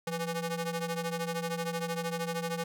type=ring-modulated tone; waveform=sawtooth; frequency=333 Hz; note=E4; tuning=18 cents sharp; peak=-25 dBFS; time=0.07-2.64 s; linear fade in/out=5 ms; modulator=160 Hz; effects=none